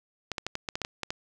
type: clicks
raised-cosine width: 0.2 ms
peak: -14 dBFS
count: 10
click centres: 0.317 / 0.382 / 0.466 / 0.554 / 0.688 / 0.755 / 0.817 / 0.849 / 1.033 / 1.105 s
effects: none